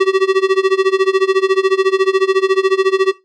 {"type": "tone with tremolo", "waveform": "square", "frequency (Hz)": 382.6, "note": "G4", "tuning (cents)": -42, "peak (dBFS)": -8, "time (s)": [0, 3.12], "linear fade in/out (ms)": 10, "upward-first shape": "sine", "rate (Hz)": 14, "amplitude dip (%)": 90, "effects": ["noise-tail reverb RT60 0.2 s tail -17 dB re dry", "low-pass 4000 Hz 12 dB/octave"]}